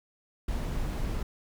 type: noise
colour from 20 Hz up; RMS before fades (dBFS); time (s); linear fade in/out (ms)
brown; -31; 0.48-1.23; 5
effects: none